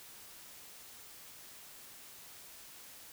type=silence; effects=white hiss -53 dBFS RMS until 3.12 s